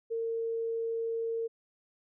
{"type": "tone", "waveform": "sine", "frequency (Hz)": 456.5, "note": "A#4", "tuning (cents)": -36, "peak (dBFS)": -30, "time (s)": [0.1, 1.48], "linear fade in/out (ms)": 20, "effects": []}